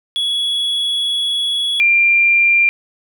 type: tone pair in turn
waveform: triangle / sine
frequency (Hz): 3369 / 2382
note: G#7 / D7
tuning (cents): +24 / +24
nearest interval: tritone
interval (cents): 600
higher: first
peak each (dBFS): -14 / -9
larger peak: second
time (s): 0.16-1.8 / 1.8-2.69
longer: first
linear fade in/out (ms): 0
effects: none